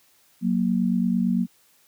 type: tone pair together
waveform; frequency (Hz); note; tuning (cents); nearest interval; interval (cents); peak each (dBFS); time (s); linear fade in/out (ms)
sine; 185 / 233.9; F#3 / A#3; 0 / +6; major third; 406; -22 / -22; 0.41-1.47; 50
effects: white hiss -60 dBFS RMS until 1.87 s + high-pass 80 Hz 12 dB/octave